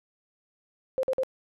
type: tone bursts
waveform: sine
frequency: 523.3 Hz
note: C5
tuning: in tune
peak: -23 dBFS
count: 3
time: 0.98-1.234 s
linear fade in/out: 0 ms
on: 52 ms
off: 49 ms
effects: none